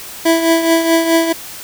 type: tone with tremolo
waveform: 25% pulse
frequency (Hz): 329.6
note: E4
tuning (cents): 0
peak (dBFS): -4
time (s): 0.25-1.33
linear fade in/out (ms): 10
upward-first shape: triangle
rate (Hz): 4.7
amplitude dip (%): 65
effects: white hiss -31 dBFS RMS until 1.63 s